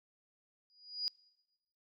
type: tone with exponential growth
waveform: sine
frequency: 4900 Hz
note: D#8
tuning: 27 cents flat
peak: -30 dBFS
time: 0.7-1.08 s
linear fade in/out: 0 ms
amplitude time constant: 81 ms
effects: noise-tail reverb RT60 1.0 s tail -25 dB re dry

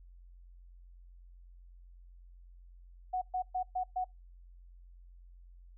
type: tone bursts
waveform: sine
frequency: 738 Hz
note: F#5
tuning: 5 cents flat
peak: -30 dBFS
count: 5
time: 3.13-4.045 s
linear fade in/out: 10 ms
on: 87 ms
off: 120 ms
effects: noise-tail reverb RT60 0.2 s tail -26 dB re dry + added 44 Hz sine -52 dBFS peak until 5.77 s

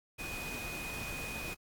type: tone in noise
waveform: sine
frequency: 2489 Hz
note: D#7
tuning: in tune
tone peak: -41 dBFS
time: 0.18-1.55 s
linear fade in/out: 20 ms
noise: pink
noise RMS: -43 dBFS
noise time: 0.18-1.55 s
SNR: -1 dB
effects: AAC 64 kbps

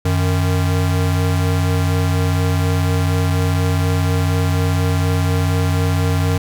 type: tone pair together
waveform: square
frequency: 91.75 / 154.3 Hz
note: F#2 / D#3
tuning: -14 / -14 cents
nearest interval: major sixth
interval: 900 cents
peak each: -16 / -21 dBFS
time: 0.05-6.38 s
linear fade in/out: 5 ms
effects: none

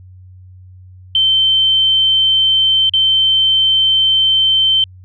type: tone with dropouts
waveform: sine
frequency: 3100 Hz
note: G7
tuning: 20 cents flat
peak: -9 dBFS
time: 1.15-4.84 s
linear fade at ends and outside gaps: 2 ms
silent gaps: 2.895-2.936 s
effects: added 92 Hz sine -36 dBFS peak until 5.04 s

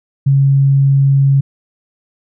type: tone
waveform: sine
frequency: 137.7 Hz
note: C#3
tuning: 11 cents flat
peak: -7 dBFS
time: 0.26-1.41 s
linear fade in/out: 10 ms
effects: none

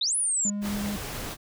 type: exponential two-way sweep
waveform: sine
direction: up then down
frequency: 3520 to 10250 to 6830 Hz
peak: -23 dBFS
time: 0.01-0.5 s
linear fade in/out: 5 ms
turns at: 0.16 s
type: tone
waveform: triangle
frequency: 204.9 Hz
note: G#3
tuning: 23 cents flat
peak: -26 dBFS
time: 0.45-0.96 s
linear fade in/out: 2 ms
type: noise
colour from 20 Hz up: pink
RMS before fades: -35 dBFS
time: 0.61-1.37 s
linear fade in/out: 50 ms
effects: none

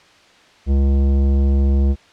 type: tone with tanh clipping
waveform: sine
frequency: 68.7 Hz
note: C#2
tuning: 15 cents flat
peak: -14 dBFS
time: 0.66-1.96 s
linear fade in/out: 50 ms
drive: 14 dB
effects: white hiss -49 dBFS RMS until 2.12 s + low-pass 4000 Hz 12 dB/octave

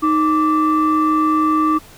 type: tone pair together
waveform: sine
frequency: 311.1 / 1168.1 Hz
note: D#4 / D6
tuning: 0 / -10 cents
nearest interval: octave + major seventh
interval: 2290 cents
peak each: -14 dBFS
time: 0.02-1.79 s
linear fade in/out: 20 ms
effects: tanh soft clip ceiling -8 dBFS + pink hiss -43 dBFS RMS until 1.97 s

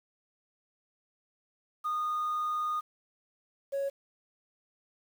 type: tone pair in turn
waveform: sine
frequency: 1229 / 554.1 Hz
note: D#6 / C#5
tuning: -22 / -1 cents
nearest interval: octave + major second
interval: 1379 cents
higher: first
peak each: -27 dBFS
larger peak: neither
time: 1.84-2.81 / 3.72-3.9 s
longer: first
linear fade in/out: 20 ms
effects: tanh soft clip ceiling -27 dBFS + 9-bit

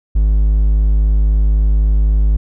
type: tone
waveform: triangle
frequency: 51.91 Hz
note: G#1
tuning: in tune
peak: -7 dBFS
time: 0.15-2.37 s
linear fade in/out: 10 ms
effects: none

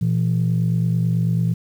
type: tone pair together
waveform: sine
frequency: 118.7 / 167.87 Hz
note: A#2 / E3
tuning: +32 / +32 cents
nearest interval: tritone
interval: 600 cents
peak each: -18 dBFS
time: 0.01-1.54 s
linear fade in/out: 10 ms
effects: tanh soft clip ceiling -11 dBFS + 8-bit

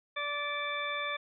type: harmonic tone with a mistuned harmonic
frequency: 582 Hz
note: D5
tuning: 16 cents flat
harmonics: 1 / 2 / 3 / 4 / 6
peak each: -40 / -37 / -39 / -37 / -40 dBFS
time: 0.16-1.17 s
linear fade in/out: 10 ms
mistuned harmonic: 6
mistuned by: +21 cents
effects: none

